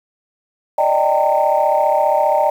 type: chord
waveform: sine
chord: Eb major seventh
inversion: third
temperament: equal with one note detuned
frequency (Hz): 587.3 / 622.3 / 784 / 912.6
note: D5 / Eb5 / G5 / Bb5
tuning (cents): 0 / 0 / 0 / -37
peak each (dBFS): -17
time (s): 0.78-2.5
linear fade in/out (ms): 5
effects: tanh soft clip ceiling -4 dBFS + 7-bit